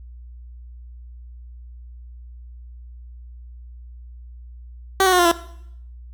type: tone with pitch steps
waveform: 15% pulse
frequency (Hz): 384.1 / 372.3 / 360.9 / 349.8 / 339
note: G4 / F#4 / F#4 / F4 / E4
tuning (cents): -35 / +11 / -43 / +3 / +49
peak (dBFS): -7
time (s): 5-5.315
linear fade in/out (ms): 2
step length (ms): 63
effects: noise-tail reverb RT60 0.7 s tail -17 dB re dry + added 60 Hz sine -37 dBFS peak until 6.13 s